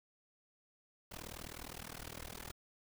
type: noise with amplitude modulation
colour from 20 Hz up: pink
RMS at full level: -44 dBFS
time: 1.11-2.52 s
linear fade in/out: 10 ms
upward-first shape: sine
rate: 39.6 Hz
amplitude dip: 100%
effects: none